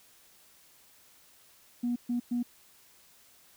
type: tone bursts at uneven times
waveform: sine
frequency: 241.6 Hz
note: B3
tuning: 38 cents flat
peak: -26 dBFS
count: 3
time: 1.83-1.96 / 2.09-2.2 / 2.31-2.43 s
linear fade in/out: 10 ms
effects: tanh soft clip ceiling -23 dBFS + white hiss -60 dBFS RMS until 3.56 s